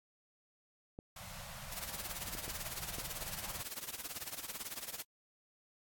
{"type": "clicks", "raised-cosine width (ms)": 2, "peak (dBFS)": -33, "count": 4, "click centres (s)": [0.989, 2.351, 2.48, 2.985]}
{"type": "band-stop noise", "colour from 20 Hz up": "pink", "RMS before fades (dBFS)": -48, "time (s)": [1.16, 3.62], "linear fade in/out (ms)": 5, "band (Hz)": [210, 520], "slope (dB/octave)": 96}
{"type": "noise with tremolo", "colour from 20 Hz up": "white", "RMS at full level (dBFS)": -40, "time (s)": [1.71, 5.04], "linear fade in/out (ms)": 20, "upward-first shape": "triangle", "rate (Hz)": 18, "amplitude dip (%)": 95}
{"effects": ["AAC 64 kbps"]}